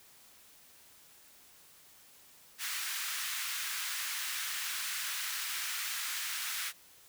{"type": "high-pass noise", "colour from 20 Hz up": "pink", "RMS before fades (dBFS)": -37, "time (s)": [2.58, 6.73], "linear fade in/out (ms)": 50, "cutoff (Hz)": 1400, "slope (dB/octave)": 24, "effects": ["white hiss -59 dBFS RMS until 7.08 s"]}